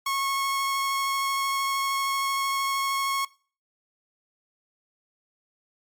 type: tone with vibrato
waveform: sawtooth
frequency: 1095 Hz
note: C#6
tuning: 22 cents flat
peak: -21 dBFS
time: 0.06-3.25 s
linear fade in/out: 5 ms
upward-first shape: sine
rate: 13 Hz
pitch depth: 9 cents each way
effects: noise-tail reverb RT60 0.4 s tail -21 dB re dry + MP3 96 kbps